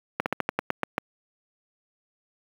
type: slowing click train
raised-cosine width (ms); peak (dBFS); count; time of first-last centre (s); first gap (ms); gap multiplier
0.5; -8; 9; 0.2-0.981; 59; 1.14
effects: high-pass 150 Hz 12 dB/octave + 7-bit